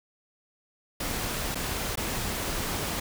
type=noise with dropouts; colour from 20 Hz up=pink; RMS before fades=-31 dBFS; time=1-3 s; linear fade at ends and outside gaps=5 ms; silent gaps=1.547-1.554 / 1.957-1.973 s; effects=none